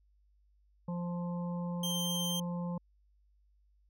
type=harmonic tone; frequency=174.61 Hz; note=F3; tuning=in tune; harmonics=1 / 3 / 5 / 6; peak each=-34 / -44 / -48 / -50 dBFS; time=0.88-2.78 s; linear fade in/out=5 ms
type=tone; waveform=sawtooth; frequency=3148 Hz; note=G7; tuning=7 cents sharp; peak=-31 dBFS; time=1.83-2.4 s; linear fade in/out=5 ms
effects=added 50 Hz sine -65 dBFS peak until 3.89 s